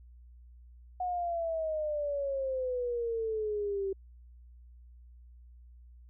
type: exponential sweep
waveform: sine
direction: down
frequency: 733 to 384.7 Hz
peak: -30 dBFS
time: 1-3.93 s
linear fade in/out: 5 ms
effects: added 60 Hz sine -51 dBFS peak until 6.09 s